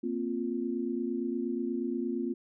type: chord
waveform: sine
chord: Bb suspended second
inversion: none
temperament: equal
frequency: 233.1 / 261.6 / 349.2 Hz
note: Bb3 / C4 / F4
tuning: 0 / 0 / 0 cents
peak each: -34 dBFS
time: 0.03-2.34 s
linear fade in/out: 10 ms
effects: none